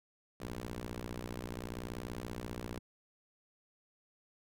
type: ring-modulated tone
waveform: 10% pulse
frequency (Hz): 60.6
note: B1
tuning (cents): -32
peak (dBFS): -29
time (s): 0.4-2.79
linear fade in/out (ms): 5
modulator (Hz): 144
effects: none